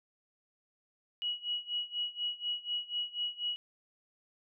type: tone with tremolo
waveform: sine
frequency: 2915 Hz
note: F#7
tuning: 26 cents flat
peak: -30 dBFS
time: 1.22-3.56 s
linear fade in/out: 0 ms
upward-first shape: sine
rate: 4.1 Hz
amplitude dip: 90%
effects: none